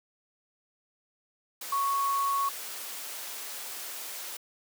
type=tone in noise; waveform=sine; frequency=1108.7 Hz; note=C#6; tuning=in tune; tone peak=-25 dBFS; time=1.72-2.49 s; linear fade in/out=5 ms; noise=white; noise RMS=-39 dBFS; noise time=1.61-4.37 s; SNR=+11 dB; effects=high-pass 400 Hz 12 dB/octave